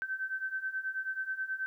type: beating tone pair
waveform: sine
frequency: 1537 / 1546.3 Hz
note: G6 / G6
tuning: -35 / -24 cents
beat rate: 9.3 Hz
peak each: -38 / -35 dBFS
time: 0.02-1.66 s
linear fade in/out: 0 ms
effects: 12-bit